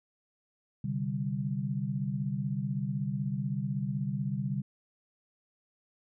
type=chord; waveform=sine; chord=C suspended second; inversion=none; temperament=equal; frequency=130.81 / 146.83 / 196 Hz; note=C3 / D3 / G3; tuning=0 / 0 / 0 cents; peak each=-34 dBFS; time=0.84-4.62 s; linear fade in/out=5 ms; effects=none